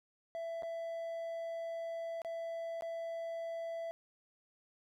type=tone with dropouts; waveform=triangle; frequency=665 Hz; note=E5; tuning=15 cents sharp; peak=-36 dBFS; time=0.35-3.91 s; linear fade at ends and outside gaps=0 ms; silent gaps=0.623-0.632 / 2.218-2.248 / 2.809-2.822 s; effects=none